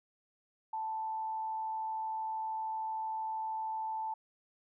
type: tone with frequency modulation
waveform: sine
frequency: 880 Hz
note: A5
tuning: in tune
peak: -34 dBFS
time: 0.73-4.14 s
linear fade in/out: 5 ms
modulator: 107 Hz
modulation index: 0.25
effects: none